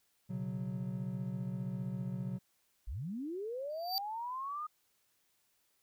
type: chord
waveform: triangle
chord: B suspended second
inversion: none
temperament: equal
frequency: 123.47 / 138.59 / 185 Hz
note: B2 / C#3 / F#3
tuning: 0 / 0 / 0 cents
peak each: -39 / -40 / -37 dBFS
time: 0.29-2.39 s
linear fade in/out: 20 ms
type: linear sweep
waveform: sine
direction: up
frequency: 38 to 1244.5 Hz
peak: -37 dBFS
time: 2.87-4.67 s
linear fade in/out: 10 ms
type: tone with exponential growth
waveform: square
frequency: 4642 Hz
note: D8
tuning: 21 cents flat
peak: -30 dBFS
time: 3.7-3.98 s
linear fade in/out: 0 ms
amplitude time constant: 59 ms
effects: white hiss -75 dBFS RMS until 5.82 s